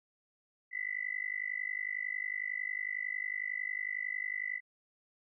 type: tone with amplitude modulation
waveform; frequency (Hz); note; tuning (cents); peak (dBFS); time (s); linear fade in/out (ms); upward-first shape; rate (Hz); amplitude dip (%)
sine; 2000; B6; +21; -30; 0.71-4.61; 50; sine; 51; 100
effects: none